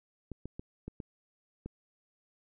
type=clicks; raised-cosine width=3 ms; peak=-27 dBFS; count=6; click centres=0.317 / 0.456 / 0.595 / 0.88 / 1.002 / 1.66 s; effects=none